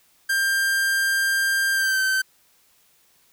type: tone with pitch glide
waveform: 45% pulse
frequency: 1590 to 1544.7 Hz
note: G6 to G6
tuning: +24 to -26 cents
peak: -19 dBFS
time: 0.29-2.22 s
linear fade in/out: 10 ms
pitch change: -50 cents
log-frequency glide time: 1.73-2.01 s
effects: white hiss -60 dBFS RMS until 3.32 s